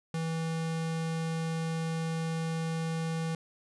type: tone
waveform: square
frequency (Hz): 162.9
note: E3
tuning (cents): -20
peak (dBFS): -31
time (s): 0.14-3.35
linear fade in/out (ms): 2
effects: resampled to 24000 Hz + 12-bit